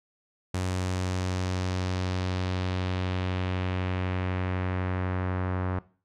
sawtooth tone with low-pass filter sweep, 92 Hz, F#2, 9 cents flat, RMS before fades -29 dBFS, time 0.54-5.79 s, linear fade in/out 5 ms, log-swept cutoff 8500 to 1400 Hz, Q 1.4, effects noise-tail reverb RT60 0.4 s tail -19 dB re dry

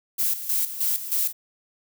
violet noise with tremolo, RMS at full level -23 dBFS, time 0.18-1.33 s, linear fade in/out 20 ms, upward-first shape square, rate 3.2 Hz, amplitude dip 70%, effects none

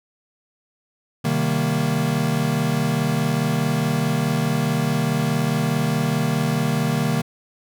square chord, C minor seventh, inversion none, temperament equal, 130.81 / 155.56 / 196 / 233.1 Hz, C3 / Eb3 / G3 / Bb3, 0 / 0 / 0 / 0 cents, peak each -26 / -23 / -29 / -25 dBFS, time 1.24-7.22 s, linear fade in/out 10 ms, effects none

